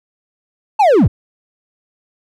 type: linear sweep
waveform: triangle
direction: down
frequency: 900 to 55.1 Hz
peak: -5 dBFS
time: 0.79-1.08 s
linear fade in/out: 10 ms
effects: none